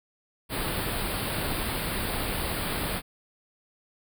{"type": "band-stop noise", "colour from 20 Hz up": "pink", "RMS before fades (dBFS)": -30, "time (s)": [0.49, 3.02], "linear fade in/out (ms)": 50, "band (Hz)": [4800, 8400], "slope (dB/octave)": 96, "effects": []}